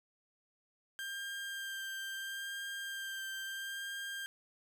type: tone with vibrato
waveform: 30% pulse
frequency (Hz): 1588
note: G6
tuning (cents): +22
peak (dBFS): -37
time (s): 0.99-4.26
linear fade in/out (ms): 0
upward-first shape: sine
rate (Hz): 0.75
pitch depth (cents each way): 15
effects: none